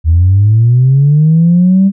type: linear sweep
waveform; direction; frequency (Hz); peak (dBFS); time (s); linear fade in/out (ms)
sine; up; 77.4 to 198.7; -3; 0.04-1.92; 50
effects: tanh soft clip ceiling 0 dBFS